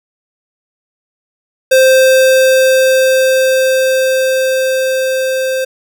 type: tone with level ramp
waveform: square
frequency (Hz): 523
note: C5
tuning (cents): -1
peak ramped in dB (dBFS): -5 to -14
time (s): 1.71-5.65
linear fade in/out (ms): 10
effects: none